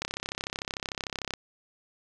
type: click train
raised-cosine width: 0.2 ms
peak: -14 dBFS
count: 45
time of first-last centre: 0.02-1.337 s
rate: 33.4 Hz
effects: none